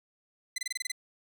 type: tone bursts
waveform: 15% pulse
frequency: 2033 Hz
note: B6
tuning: 50 cents sharp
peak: -24 dBFS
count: 8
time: 0.56-0.918 s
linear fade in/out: 5 ms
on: 22 ms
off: 26 ms
effects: none